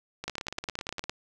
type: two click trains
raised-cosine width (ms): 0.2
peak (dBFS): -18 / -14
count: 15 / 9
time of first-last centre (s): 0.24-1.04 / 0.28-1.095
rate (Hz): 17.5 / 9.81
effects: none